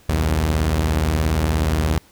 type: beating tone pair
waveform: sawtooth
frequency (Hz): 61.74 / 78.74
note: B1 / D#2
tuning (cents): 0 / +21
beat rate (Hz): 17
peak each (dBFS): -19 / -14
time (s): 0.09-1.98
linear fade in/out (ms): 0
effects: pink hiss -52 dBFS RMS until 2.11 s